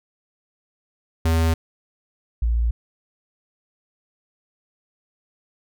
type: tone pair in turn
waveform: square / sine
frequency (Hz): 81.8 / 57.7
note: E2 / A#1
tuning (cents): -13 / -17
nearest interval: tritone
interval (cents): 604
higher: first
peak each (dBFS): -17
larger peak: neither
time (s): 1.25-1.54 / 2.42-2.71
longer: neither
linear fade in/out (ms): 5
effects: none